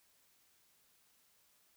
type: silence
effects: white hiss -71 dBFS RMS until 1.76 s